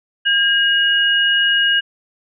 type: tone pair together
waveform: sine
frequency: 1618 / 2883 Hz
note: G#6 / F#7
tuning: -46 / -46 cents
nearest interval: minor seventh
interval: 1000 cents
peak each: -15 dBFS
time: 0.25-1.81 s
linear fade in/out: 20 ms
effects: none